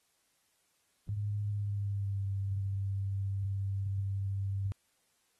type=tone with pitch glide; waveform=sine; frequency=103.3 to 98.12 Hz; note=G#2 to G2; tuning=-9 to +2 cents; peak=-31 dBFS; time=1.09-4.72 s; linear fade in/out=0 ms; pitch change=-89 cents; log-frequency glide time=1.44-2.27 s; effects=white hiss -74 dBFS RMS until 5.39 s + AAC 32 kbps